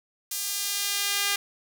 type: tone with high-pass filter sweep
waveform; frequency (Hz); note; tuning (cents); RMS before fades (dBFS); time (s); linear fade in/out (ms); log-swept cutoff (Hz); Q
sawtooth; 402.9; G4; +48; -28; 0.31-1.36; 5; 6600 to 2100; 0.75
effects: 8-bit